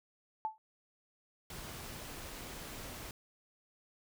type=tone with exponential decay; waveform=sine; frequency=873 Hz; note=A5; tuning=14 cents flat; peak=-29 dBFS; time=0.45-0.58 s; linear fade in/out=0 ms; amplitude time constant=28 ms
type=noise; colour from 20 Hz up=pink; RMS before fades=-46 dBFS; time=1.5-3.11 s; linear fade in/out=2 ms
effects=none